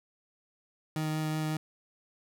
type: tone with vibrato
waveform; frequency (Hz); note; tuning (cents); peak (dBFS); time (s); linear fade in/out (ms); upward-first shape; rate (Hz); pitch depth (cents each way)
30% pulse; 155.5; D#3; -1; -27; 0.96-1.57; 2; sine; 5.4; 8
effects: 11-bit